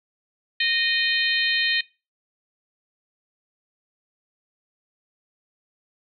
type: harmonic tone with a mistuned harmonic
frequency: 618 Hz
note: D#5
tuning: 12 cents flat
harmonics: 3 / 4 / 5 / 6 / 7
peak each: -24 / -25 / -26 / -27 / -27 dBFS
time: 0.6-1.81 s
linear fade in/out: 5 ms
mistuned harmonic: 7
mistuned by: -65 cents
effects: noise-tail reverb RT60 0.3 s tail -23 dB re dry